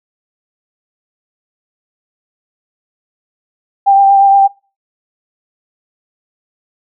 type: tone with vibrato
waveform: sine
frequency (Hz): 790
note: G5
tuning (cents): +13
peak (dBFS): -4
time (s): 3.86-4.48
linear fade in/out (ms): 20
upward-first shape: triangle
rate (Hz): 8.5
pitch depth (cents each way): 21
effects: noise-tail reverb RT60 0.3 s tail -21 dB re dry